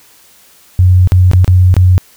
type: tone with dropouts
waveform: sine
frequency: 91.4 Hz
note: F#2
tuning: 21 cents flat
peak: -3 dBFS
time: 0.79-1.98 s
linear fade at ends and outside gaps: 0 ms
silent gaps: 1.074-1.12 / 1.314-1.334 / 1.445-1.478 / 1.741-1.766 s
effects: white hiss -44 dBFS RMS until 2.16 s

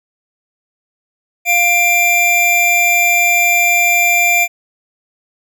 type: tone pair together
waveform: square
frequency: 702 / 2372 Hz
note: F5 / D7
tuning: +9 / +17 cents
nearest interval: octave + major sixth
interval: 2108 cents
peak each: -18 / -11 dBFS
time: 1.45-4.48 s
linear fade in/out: 50 ms
effects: none

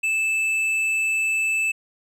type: tone with hard clipping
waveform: sine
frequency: 2630 Hz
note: E7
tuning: 5 cents flat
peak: -21 dBFS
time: 0.03-1.72 s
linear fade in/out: 10 ms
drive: 6 dB
effects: none

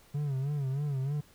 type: tone with vibrato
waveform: triangle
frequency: 139.6 Hz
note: C#3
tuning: 13 cents sharp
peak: -27 dBFS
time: 0.14-1.21 s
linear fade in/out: 10 ms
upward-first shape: sine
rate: 3.2 Hz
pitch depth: 110 cents each way
effects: pink hiss -60 dBFS RMS until 1.34 s

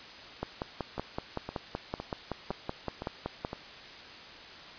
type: two click trains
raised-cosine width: 1 ms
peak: -18 / -22 dBFS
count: 17 / 6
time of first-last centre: 0.43-3.449 / 0.98-3.531 s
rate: 5.3 / 1.96 Hz
effects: white hiss -47 dBFS RMS until 4.78 s + resampled to 11025 Hz

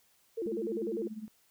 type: tone with vibrato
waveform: sine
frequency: 394.4 Hz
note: G4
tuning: 11 cents sharp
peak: -32 dBFS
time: 0.37-1.08 s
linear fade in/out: 10 ms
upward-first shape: square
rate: 10 Hz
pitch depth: 240 cents each way
type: tone with tremolo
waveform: sine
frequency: 216.3 Hz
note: A3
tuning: 29 cents flat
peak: -36 dBFS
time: 0.46-1.28 s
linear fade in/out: 0 ms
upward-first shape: sine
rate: 17 Hz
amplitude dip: 80%
effects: white hiss -68 dBFS RMS until 1.5 s

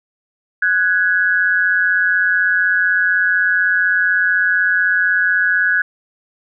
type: tone pair together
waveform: sine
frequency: 1481 / 1665.1 Hz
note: F#6 / G#6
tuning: +1 / +4 cents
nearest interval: major second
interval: 203 cents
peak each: -15 dBFS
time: 0.62-5.82 s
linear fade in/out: 5 ms
effects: none

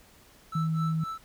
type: tone with tremolo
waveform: triangle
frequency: 1318.5 Hz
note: E6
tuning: in tune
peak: -30 dBFS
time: 0.52-1.18 s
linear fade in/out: 5 ms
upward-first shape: sine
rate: 3.9 Hz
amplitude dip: 95%
type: tone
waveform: sine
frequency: 160 Hz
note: D#3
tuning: 49 cents sharp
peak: -25 dBFS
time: 0.55-1.04 s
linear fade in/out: 5 ms
effects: pink hiss -57 dBFS RMS until 1.24 s

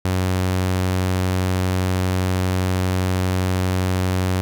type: tone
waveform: sawtooth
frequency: 92.5 Hz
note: F#2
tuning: in tune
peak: -14 dBFS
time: 0.05-4.41 s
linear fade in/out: 0 ms
effects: none

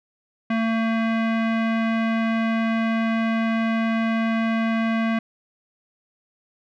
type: tone with low-pass filter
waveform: square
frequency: 225.6 Hz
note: A3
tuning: 44 cents sharp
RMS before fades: -22 dBFS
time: 0.5-5.19 s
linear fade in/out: 5 ms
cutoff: 2200 Hz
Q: 1.8
effects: none

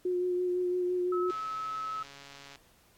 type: tone with vibrato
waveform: sine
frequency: 360 Hz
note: F#4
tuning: 47 cents flat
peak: -27 dBFS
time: 0.05-1.31 s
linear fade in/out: 5 ms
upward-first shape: sine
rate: 5.9 Hz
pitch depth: 17 cents each way
type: tone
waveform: sine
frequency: 1294 Hz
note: E6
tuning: 32 cents flat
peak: -33 dBFS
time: 1.12-2.03 s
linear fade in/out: 5 ms
type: click train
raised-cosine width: 0.2 ms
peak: -31 dBFS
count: 177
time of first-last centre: 1.3-2.557 s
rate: 140 Hz
effects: pink hiss -64 dBFS RMS until 2.97 s + AAC 64 kbps

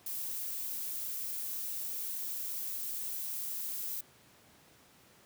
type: noise with high-pass filter sweep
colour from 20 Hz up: violet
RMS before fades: -38 dBFS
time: 0.06-4.01 s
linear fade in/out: 5 ms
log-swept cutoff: 520 to 340 Hz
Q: 9.2
effects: pink hiss -61 dBFS RMS until 5.25 s + high-pass 100 Hz 12 dB/octave

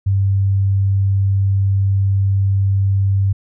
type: tone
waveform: sine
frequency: 97.9 Hz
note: G2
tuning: 2 cents flat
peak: -12 dBFS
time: 0.06-3.33 s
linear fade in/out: 10 ms
effects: none

